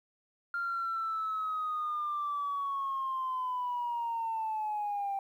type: linear sweep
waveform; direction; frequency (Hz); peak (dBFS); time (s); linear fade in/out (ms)
sine; down; 1396.9 to 784; -30; 0.54-5.19; 2
effects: tanh soft clip ceiling -27 dBFS + 11-bit